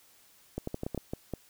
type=clicks; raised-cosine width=2 ms; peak=-20 dBFS; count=9; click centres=0.58 / 0.674 / 0.744 / 0.834 / 0.865 / 0.947 / 0.977 / 1.135 / 1.337 s; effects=white hiss -61 dBFS RMS until 1.49 s